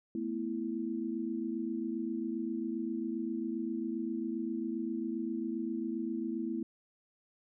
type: chord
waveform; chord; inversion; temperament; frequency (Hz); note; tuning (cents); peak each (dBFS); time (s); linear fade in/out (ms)
sine; A suspended second; none; just; 220 / 247.5 / 330; A3 / B3 / E4; 0 / +4 / +2; -38 / -38 / -36; 0.15-6.63; 2
effects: none